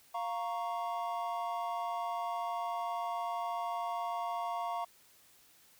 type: chord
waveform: triangle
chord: Bb minor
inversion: second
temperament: equal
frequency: 698.5 / 932.3 / 1108.7 Hz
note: F5 / Bb5 / Db6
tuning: 0 / 0 / 0 cents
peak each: -35 / -37 / -38 dBFS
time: 0.14-4.85 s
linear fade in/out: 10 ms
effects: white hiss -63 dBFS RMS until 5.79 s